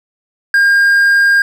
triangle tone, 1611 Hz, G6, 47 cents sharp, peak -5 dBFS, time 0.54-1.42 s, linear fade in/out 2 ms, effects none

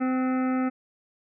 harmonic tone with a mistuned harmonic, 257.8 Hz, C4, 26 cents flat, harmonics 1 / 2 / 3 / 5 / 6 / 7 / 8 / 9 / 10, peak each -23 / -35 / -35 / -35 / -44 / -45 / -43 / -50 / -51 dBFS, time 0-0.7 s, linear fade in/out 20 ms, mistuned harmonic 6, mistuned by -67 cents, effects none

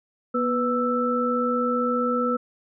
sine tone cluster, 242.9 / 494.3 / 1321 Hz, B3 / B4 / E6, -29 / +1 / +3 cents, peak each -25 dBFS, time 0.34-2.37 s, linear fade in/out 10 ms, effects none

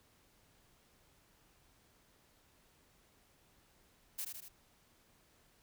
blue noise with echo, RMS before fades -40 dBFS, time 4.18-4.25 s, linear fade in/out 10 ms, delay 79 ms, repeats 3, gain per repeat -4 dB, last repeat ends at 4.487 s, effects pink hiss -69 dBFS RMS until 5.62 s

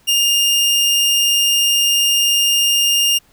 sawtooth tone, 2817 Hz, F7, 14 cents sharp, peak -9 dBFS, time 0.07-3.19 s, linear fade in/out 20 ms, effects pink hiss -54 dBFS RMS until 3.32 s

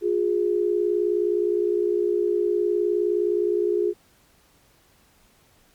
sine tone pair together, 355.1 / 414.6 Hz, F4 / G#4, +29 / -3 cents, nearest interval minor third, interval 268 cents, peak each -22 dBFS, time 0.01-3.94 s, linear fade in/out 50 ms, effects pink hiss -59 dBFS RMS until 5.74 s + MP3 96 kbps

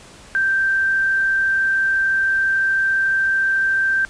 sine tone with frequency modulation, 1568 Hz, G6, in tune, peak -15 dBFS, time 0.35-4.05 s, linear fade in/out 0 ms, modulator 33.9 Hz, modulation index 0.23, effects pink hiss -43 dBFS RMS until 4.09 s + resampled to 22050 Hz

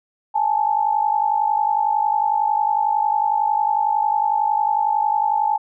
sine tone pair together, 830.6 / 881.6 Hz, G#5 / A5, 0 / +3 cents, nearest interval minor second, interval 103 cents, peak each -19 dBFS, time 0.34-5.58 s, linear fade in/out 20 ms, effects none

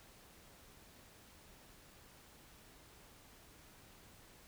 silence, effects pink hiss -61 dBFS RMS until 4.47 s

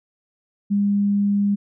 sine tone, 202.3 Hz, G#3, 45 cents flat, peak -16 dBFS, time 0.7-1.56 s, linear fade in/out 20 ms, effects none

